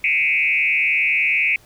sine tone with frequency modulation, 2364 Hz, D7, 11 cents sharp, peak -15 dBFS, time 0.04-1.56 s, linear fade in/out 2 ms, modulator 150 Hz, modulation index 1.6, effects pink hiss -51 dBFS RMS until 1.65 s

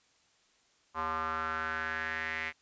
square tone with band-pass filter sweep, 79.9 Hz, D#2, 47 cents sharp, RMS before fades -35 dBFS, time 0.94-2.53 s, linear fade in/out 50 ms, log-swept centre 1100 to 2100 Hz, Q 5, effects white hiss -68 dBFS RMS until 2.61 s + resampled to 16000 Hz

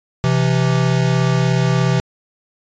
square tone pair together, 129.87 / 166.7 Hz, C3 / E3, -13 / +20 cents, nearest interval major third, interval 433 cents, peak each -16 / -18 dBFS, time 0.24-2 s, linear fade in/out 0 ms, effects resampled to 16000 Hz

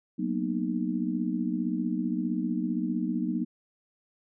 sine chord, B major seventh, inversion second, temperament just, 185.21 / 231.5 / 246.9 / 308.7 Hz, F#3 / A#3 / B3 / D#4, +2 / -12 / 0 / -14 cents, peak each -32 dBFS, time 0.18-3.45 s, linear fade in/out 20 ms, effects none

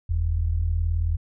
sine tone pair together, 43.66 / 82.41 Hz, F1 / E2, 0 / 0 cents, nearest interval major seventh, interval 1100 cents, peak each -25 / -22 dBFS, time 0.09-1.17 s, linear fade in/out 10 ms, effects none

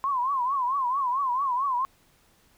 sine tone with vibrato, 1046.5 Hz, C6, in tune, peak -23 dBFS, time 0.04-1.85 s, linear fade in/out 0 ms, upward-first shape triangle, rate 4.5 Hz, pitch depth 170 cents each way, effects pink hiss -62 dBFS RMS until 2.57 s

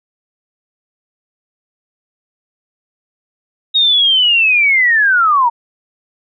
sine linear sweep, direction down, 3765 to 910 Hz, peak -8 dBFS, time 3.74-5.5 s, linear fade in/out 20 ms, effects none

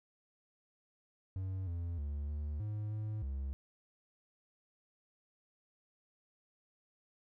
triangle tone with pitch steps, 94.6 / 85.5 / 72.2 / 74.2 / 105.9 / 107.3 / 68 Hz, F#2 / F2 / D2 / D2 / G#2 / A2 / C#2, +39 / -36 / -29 / +18 / +34 / -43 / -33 cents, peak -34 dBFS, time 1.36-3.53 s, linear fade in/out 0 ms, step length 310 ms, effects none

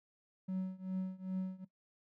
triangle tone with tremolo, 187.2 Hz, F#3, 20 cents sharp, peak -30 dBFS, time 0.48-1.65 s, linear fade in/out 10 ms, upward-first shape triangle, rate 2.5 Hz, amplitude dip 95%, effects noise-tail reverb RT60 0.1 s tail -17 dB re dry + tanh soft clip ceiling -27 dBFS

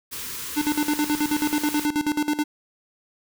white band-stop noise, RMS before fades -33 dBFS, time 0.11-1.87 s, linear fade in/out 20 ms, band 520 to 890 Hz, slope 96 dB/octave
square tone with tremolo, 298.3 Hz, D4, 27 cents sharp, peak -20 dBFS, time 0.56-2.44 s, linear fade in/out 20 ms, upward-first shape square, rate 9.3 Hz, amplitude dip 80%
effects none

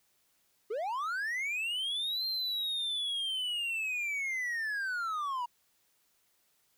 triangle linear two-way sweep, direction up then down, 390 to 4188 to 941 Hz, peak -30 dBFS, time 0.7-5.46 s, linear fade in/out 10 ms, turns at 2.26 s, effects white hiss -72 dBFS RMS until 6.77 s

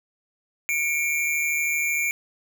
square tone pair together, 2215 / 2368 Hz, C#7 / D7, -2 / +14 cents, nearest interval minor second, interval 116 cents, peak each -28 / -24 dBFS, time 0.69-2.11 s, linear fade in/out 0 ms, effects none

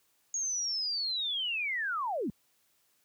sine linear sweep, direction down, 6645 to 174.61 Hz, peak -30 dBFS, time 0.34-2.3 s, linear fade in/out 2 ms, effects white hiss -71 dBFS RMS until 3.04 s + high-pass 60 Hz 12 dB/octave

